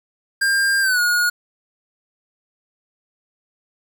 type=tone with pitch glide; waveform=square; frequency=1600 to 1442 Hz; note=G6 to F#6; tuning=+35 to -45 cents; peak=-16 dBFS; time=0.41-1.3 s; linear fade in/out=10 ms; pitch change=-180 cents; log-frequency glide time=0.81-1 s; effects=8-bit